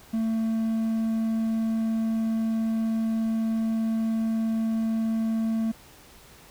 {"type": "tone", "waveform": "triangle", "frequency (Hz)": 223.6, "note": "A3", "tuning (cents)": 28, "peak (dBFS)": -21, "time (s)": [0.13, 5.72], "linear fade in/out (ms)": 10, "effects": ["pink hiss -51 dBFS RMS until 6.5 s"]}